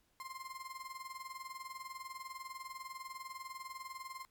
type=tone with tremolo; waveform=35% pulse; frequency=1051 Hz; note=C6; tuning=7 cents sharp; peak=-40 dBFS; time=0.2-4.25 s; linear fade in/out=0 ms; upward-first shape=sine; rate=20 Hz; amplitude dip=75%; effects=pink hiss -75 dBFS RMS until 4.3 s + MP3 96 kbps